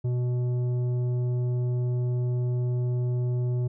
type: tone with tanh clipping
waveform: sine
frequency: 123.47 Hz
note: B2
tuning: in tune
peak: -25 dBFS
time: 0.04-3.68 s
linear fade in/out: 10 ms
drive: 9 dB
effects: none